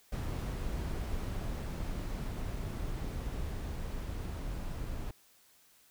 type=noise with level ramp; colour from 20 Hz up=brown; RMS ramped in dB=-35 to -39 dBFS; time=0.12-5.11 s; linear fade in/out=5 ms; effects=white hiss -64 dBFS RMS until 5.9 s